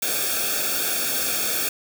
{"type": "noise with comb filter", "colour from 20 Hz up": "white", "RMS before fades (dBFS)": -24, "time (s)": [0.02, 1.69], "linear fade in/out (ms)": 5, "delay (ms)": 1, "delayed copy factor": -1, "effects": []}